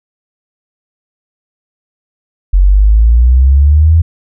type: exponential sweep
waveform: sine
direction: up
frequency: 44.91 to 83.9 Hz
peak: -3 dBFS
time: 2.53-4.02 s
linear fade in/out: 10 ms
effects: none